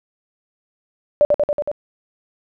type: tone with echo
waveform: sine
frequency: 587.3 Hz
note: D5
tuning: in tune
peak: -9 dBFS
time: 1.21-1.25 s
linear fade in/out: 0 ms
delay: 93 ms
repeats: 5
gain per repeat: -2 dB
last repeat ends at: 1.715 s
effects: none